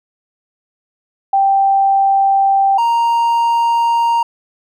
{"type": "tone pair in turn", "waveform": ["sine", "triangle"], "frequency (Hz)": [784, 932.3], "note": ["G5", "A#5"], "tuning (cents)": [0, 0], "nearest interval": "minor third", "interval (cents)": 300, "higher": "second", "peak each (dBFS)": -9, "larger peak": "neither", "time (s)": [[1.33, 2.78], [2.78, 4.23]], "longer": "neither", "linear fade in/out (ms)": 5, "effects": []}